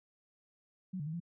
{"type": "tone with pitch steps", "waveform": "sine", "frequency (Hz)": [185.9, 146.3, 157.9, 170.9], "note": ["F#3", "D3", "D#3", "F3"], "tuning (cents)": [8, -6, 26, -37], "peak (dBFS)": -36, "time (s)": [0.93, 1.202], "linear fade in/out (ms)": 10, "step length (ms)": 68, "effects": []}